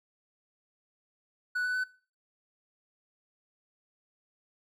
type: tone with pitch steps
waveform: triangle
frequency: 1480 / 1492.9 / 1505.9 Hz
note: F#6 / F#6 / F#6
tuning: 0 / +15 / +30 cents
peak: -26 dBFS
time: 1.55-1.841 s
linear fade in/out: 10 ms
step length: 97 ms
effects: noise-tail reverb RT60 0.4 s tail -20 dB re dry